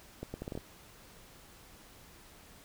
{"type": "accelerating click train", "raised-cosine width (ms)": 2, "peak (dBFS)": -25, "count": 7, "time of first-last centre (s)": [0.23, 0.576], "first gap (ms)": 110, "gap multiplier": 0.73, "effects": ["pink hiss -56 dBFS RMS until 2.64 s"]}